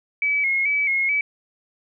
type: tone with vibrato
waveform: sine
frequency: 2225 Hz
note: C#7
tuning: 6 cents sharp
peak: -18 dBFS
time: 0.22-1.21 s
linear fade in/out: 2 ms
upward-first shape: square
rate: 2.3 Hz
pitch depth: 51 cents each way
effects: none